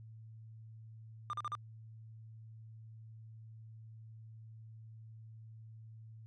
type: tone bursts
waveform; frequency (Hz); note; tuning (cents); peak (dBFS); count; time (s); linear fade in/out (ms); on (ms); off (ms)
triangle; 1200; D6; +37; -34; 4; 1.3-1.551; 0; 32; 41
effects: added 111 Hz sine -50 dBFS peak until 6.26 s + resampled to 22050 Hz